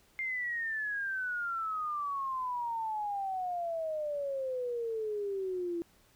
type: exponential sweep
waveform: sine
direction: down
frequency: 2118 to 335.8 Hz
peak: -32 dBFS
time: 0.19-5.82 s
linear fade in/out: 0 ms
effects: pink hiss -65 dBFS RMS until 6.15 s